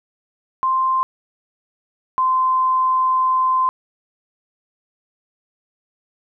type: tone pair in turn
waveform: sine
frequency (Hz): 1046.5 / 1035.1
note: C6 / C6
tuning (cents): 0 / -19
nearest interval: unison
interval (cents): 19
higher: first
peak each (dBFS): -15 / -14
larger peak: second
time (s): 0.63-1.03 / 2.18-3.69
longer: second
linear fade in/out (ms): 0
effects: none